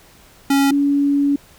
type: tone pair in turn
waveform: square / sine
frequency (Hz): 277.2 / 283.4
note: C#4 / C#4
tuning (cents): 0 / +38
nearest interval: unison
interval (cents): 38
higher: second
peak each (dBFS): -13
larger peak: neither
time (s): 0.5-0.71 / 0.71-1.36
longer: second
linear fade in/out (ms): 5
effects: pink hiss -48 dBFS RMS until 1.58 s